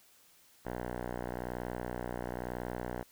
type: tone with low-pass filter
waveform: 5% pulse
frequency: 61 Hz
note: B1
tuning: 21 cents flat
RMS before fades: -39 dBFS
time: 0.65-3.03 s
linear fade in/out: 5 ms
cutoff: 1300 Hz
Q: 1.7
effects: white hiss -63 dBFS RMS until 3.11 s